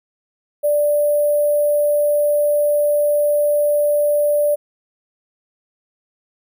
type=tone with sample-and-hold; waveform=sine; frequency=589 Hz; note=D5; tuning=5 cents sharp; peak=-13 dBFS; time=0.63-4.56 s; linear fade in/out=20 ms; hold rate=11025 Hz; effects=none